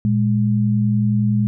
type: tone pair together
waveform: sine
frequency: 116.54 / 207.2 Hz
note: A#2 / G#3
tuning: 0 / -4 cents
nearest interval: minor seventh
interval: 996 cents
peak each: -17 dBFS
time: 0.05-1.47 s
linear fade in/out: 0 ms
effects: none